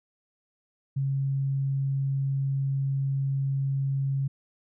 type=tone; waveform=sine; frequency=136.7 Hz; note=C#3; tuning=24 cents flat; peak=-24 dBFS; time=0.96-4.28 s; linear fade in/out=10 ms; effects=none